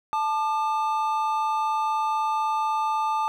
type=tone pair together; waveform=triangle; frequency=875.9 / 1200 Hz; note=A5 / D6; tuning=-8 / +37 cents; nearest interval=perfect fourth; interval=545 cents; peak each=-22 / -25 dBFS; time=0.13-3.28 s; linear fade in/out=0 ms; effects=none